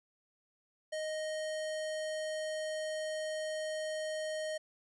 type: tone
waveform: square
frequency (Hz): 622.3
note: D#5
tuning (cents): 0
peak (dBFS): -36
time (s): 0.92-4.58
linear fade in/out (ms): 10
effects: resampled to 24000 Hz